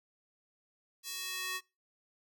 square tone with high-pass filter sweep, 371.5 Hz, F#4, 7 cents sharp, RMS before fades -39 dBFS, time 1.03-1.61 s, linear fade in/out 50 ms, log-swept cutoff 4600 to 1500 Hz, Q 0.93, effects noise-tail reverb RT60 0.3 s tail -25 dB re dry

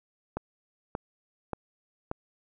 click train, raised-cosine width 1 ms, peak -17 dBFS, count 4, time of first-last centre 0.37-2.114 s, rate 1.72 Hz, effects none

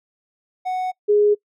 triangle / sine tone pair in turn, 740 / 415.3 Hz, F#5 / G#4, 0 / 0 cents, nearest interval minor seventh, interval 1000 cents, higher first, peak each -19 / -12 dBFS, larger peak second, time 0.65-0.92 / 1.08-1.35 s, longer neither, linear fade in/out 20 ms, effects noise-tail reverb RT60 0.1 s tail -24 dB re dry

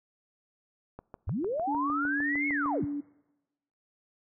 click train, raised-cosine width 1 ms, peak -28 dBFS, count 12, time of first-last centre 0.99-2.659 s, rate 6.59 Hz
sine linear two-way sweep, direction up then down, 61.74 to 2214 to 61.74 Hz, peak -28 dBFS, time 1.27-2.85 s, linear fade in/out 10 ms, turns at 2.48 s
sine tone, 288.5 Hz, D4, 31 cents flat, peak -30 dBFS, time 1.67-3.01 s, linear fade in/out 10 ms
effects noise-tail reverb RT60 1.0 s tail -23 dB re dry

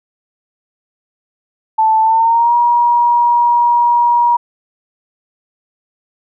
sine tone with pitch glide, 880 to 954.1 Hz, A5 to A#5, 0 to +40 cents, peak -8 dBFS, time 1.78-4.37 s, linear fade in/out 10 ms, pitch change +140 cents, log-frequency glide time 2.01-2.55 s, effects none

